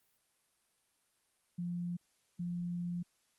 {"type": "tone bursts at uneven times", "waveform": "sine", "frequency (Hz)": 174.61, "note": "F3", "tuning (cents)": 0, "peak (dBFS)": -35, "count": 2, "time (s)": [[1.58, 1.97], [2.39, 3.03]], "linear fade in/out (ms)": 10, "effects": ["white hiss -75 dBFS RMS until 3.38 s", "Opus 32 kbps"]}